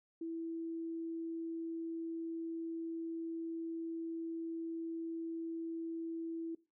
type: tone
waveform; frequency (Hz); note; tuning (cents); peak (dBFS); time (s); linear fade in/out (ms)
sine; 329.6; E4; 0; -38; 0.21-6.55; 5
effects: noise-tail reverb RT60 0.3 s tail -20 dB re dry